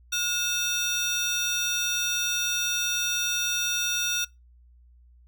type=tone cluster; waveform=square; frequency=1435 / 2638 / 3638 / 5760 Hz; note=F6 / E7 / A#7 / F#8; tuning=+47 / +1 / -43 / -47 cents; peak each=-32 / -33 / -30 / -29 dBFS; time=0.12-4.25 s; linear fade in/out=10 ms; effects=noise-tail reverb RT60 0.2 s tail -23 dB re dry + added 60 Hz sine -52 dBFS peak until 5.27 s